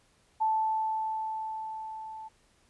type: tone with level ramp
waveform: sine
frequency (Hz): 877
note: A5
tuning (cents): -6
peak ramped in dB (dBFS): -23 to -40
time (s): 0.4-2.29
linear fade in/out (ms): 20
effects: pink hiss -66 dBFS RMS until 2.69 s + resampled to 24000 Hz